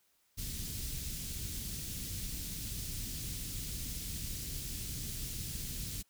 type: band-stop noise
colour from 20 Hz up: pink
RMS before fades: -40 dBFS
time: 0.37-6.03 s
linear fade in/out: 20 ms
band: 170 to 4400 Hz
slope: 12 dB/octave
effects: white hiss -73 dBFS RMS until 6.09 s